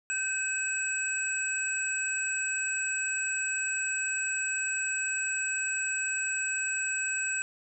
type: tone cluster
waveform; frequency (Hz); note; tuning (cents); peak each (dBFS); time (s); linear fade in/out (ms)
sine; 1542 / 2564 / 7790; G6 / E7 / B8; -29 / -49 / -25; -33 / -33 / -32; 0.1-7.42; 0
effects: none